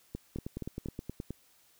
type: two click trains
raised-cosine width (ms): 3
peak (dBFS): -24 / -24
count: 4 / 10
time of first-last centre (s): 0.15-0.859 / 0.36-1.306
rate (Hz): 4.23 / 9.51
effects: white hiss -65 dBFS RMS until 1.79 s